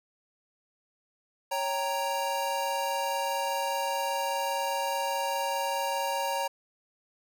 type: chord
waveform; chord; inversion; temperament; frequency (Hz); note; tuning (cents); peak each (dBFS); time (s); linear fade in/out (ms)
square; G diminished; second; equal; 554.4 / 784 / 932.3; Db5 / G5 / Bb5; 0 / 0 / 0; -34 / -36 / -31; 1.51-6.48; 10
effects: none